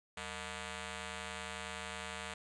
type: ring-modulated tone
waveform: 5% pulse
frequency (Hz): 269.7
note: C#4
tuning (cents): -47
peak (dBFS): -27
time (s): 0.17-2.34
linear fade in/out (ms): 5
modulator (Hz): 349
effects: resampled to 24000 Hz